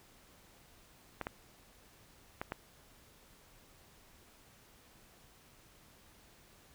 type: clicks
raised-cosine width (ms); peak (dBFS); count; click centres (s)
0.5; -22; 4; 1.213 / 1.269 / 2.415 / 2.521
effects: pink hiss -62 dBFS RMS until 6.74 s